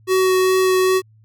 square tone with vibrato, 373.9 Hz, F#4, 18 cents sharp, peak -14 dBFS, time 0.07-1.02 s, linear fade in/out 50 ms, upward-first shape sine, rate 2.5 Hz, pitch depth 8 cents each way, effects added 109 Hz sine -48 dBFS peak until 1.24 s

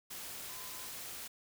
sine tone in noise, 1020 Hz, C6, 44 cents flat, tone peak -55 dBFS, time 0.49-0.86 s, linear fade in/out 10 ms, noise white, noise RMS -45 dBFS, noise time 0.1-1.28 s, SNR -13 dB, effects none

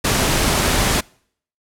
pink noise, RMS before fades -17 dBFS, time 0.04-1.01 s, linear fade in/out 10 ms, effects noise-tail reverb RT60 0.6 s tail -26 dB re dry + low-pass 12000 Hz 12 dB/octave

